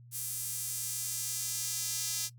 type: tone with high-pass filter sweep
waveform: square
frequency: 183.9 Hz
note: F#3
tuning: 10 cents flat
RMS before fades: -36 dBFS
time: 0.11-2.3 s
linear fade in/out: 50 ms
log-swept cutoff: 9600 to 5600 Hz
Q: 1.2
effects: noise-tail reverb RT60 0.1 s tail -19 dB re dry + added 120 Hz sine -51 dBFS peak until 2.38 s